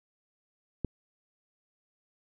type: click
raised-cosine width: 3 ms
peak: -17 dBFS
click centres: 0.847 s
effects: none